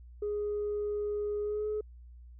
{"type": "tone with pitch glide", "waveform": "sine", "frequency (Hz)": [415.3, 424.8], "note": ["G#4", "G#4"], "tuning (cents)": [0, 39], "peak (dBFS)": -29, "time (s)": [0.22, 1.81], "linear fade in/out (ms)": 5, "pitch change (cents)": 39, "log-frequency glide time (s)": [1.42, 1.67], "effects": ["tanh soft clip ceiling -27 dBFS", "added 60 Hz sine -48 dBFS peak until 2.39 s"]}